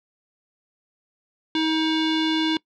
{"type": "tone with low-pass filter", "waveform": "square", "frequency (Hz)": 317.2, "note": "D#4", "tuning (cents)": 33, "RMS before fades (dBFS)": -22, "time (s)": [1.55, 2.57], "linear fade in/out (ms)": 2, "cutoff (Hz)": 3600, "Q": 4.8, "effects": ["noise-tail reverb RT60 0.1 s tail -23 dB re dry"]}